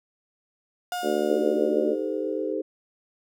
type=tone with exponential decay; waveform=35% pulse; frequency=716 Hz; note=F5; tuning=43 cents sharp; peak=-25 dBFS; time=0.92-2.53 s; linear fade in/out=1 ms; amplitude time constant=350 ms
type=harmonic tone; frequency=74.5 Hz; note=D2; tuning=25 cents sharp; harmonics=3 / 4 / 5 / 6 / 7 / 8; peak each=-32 / -30 / -26 / -30 / -32 / -28 dBFS; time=1.02-1.96 s; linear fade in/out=50 ms
type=chord; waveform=sine; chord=A half-diminished seventh; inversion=second; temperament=equal with one note detuned; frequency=311.1 / 392 / 440 / 515.2 Hz; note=Eb4 / G4 / A4 / C5; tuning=0 / 0 / 0 / -27 cents; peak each=-31 dBFS; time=1.29-2.62 s; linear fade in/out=10 ms
effects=none